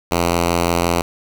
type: tone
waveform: 5% pulse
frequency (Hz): 85.8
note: F2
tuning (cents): -30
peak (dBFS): -4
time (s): 0.11-1.02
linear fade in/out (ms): 5
effects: none